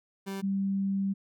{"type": "tone pair in turn", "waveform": ["30% pulse", "sine"], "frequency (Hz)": [194.8, 195.65], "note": ["G3", "G3"], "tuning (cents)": [-11, -3], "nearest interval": "unison", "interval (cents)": 8, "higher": "second", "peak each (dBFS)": [-31, -26], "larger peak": "second", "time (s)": [[0.26, 0.42], [0.42, 1.14]], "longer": "second", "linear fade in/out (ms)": 20, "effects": []}